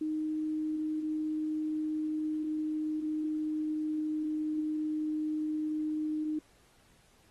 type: tone with pitch glide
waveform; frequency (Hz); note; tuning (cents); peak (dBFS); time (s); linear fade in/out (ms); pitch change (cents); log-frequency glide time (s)
sine; 309.9 to 307.6; D#4 to D#4; -7 to -20; -30; 0.01-6.39; 5; -13; 0.25-4.7
effects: pink hiss -65 dBFS RMS until 7.3 s + AAC 32 kbps